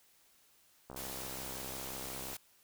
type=click train; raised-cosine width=1 ms; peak=-32 dBFS; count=95; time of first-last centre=0.9-2.331 s; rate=65.7 Hz
type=noise; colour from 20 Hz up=white; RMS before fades=-44 dBFS; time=0.96-2.37 s; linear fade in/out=5 ms
effects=white hiss -67 dBFS RMS until 2.63 s